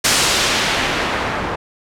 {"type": "noise with low-pass filter sweep", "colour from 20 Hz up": "white", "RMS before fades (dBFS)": -18, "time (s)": [0.04, 1.56], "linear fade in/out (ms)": 10, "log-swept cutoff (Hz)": [8100, 1100], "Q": 0.74, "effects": []}